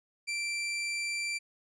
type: tone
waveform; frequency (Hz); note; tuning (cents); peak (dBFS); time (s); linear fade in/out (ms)
sawtooth; 2349; D7; 0; -28; 0.27-1.39; 20
effects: resampled to 22050 Hz